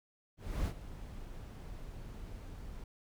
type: noise with ADSR envelope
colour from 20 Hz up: brown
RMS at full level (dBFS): -32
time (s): 0.37-2.84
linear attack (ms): 290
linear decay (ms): 71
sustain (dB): -14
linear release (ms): 4
effects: none